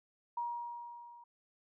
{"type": "tone with level ramp", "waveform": "sine", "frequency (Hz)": 950, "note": "A#5", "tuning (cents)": 33, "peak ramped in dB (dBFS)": [-33, -53], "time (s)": [0.37, 1.24], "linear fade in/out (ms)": 5, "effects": []}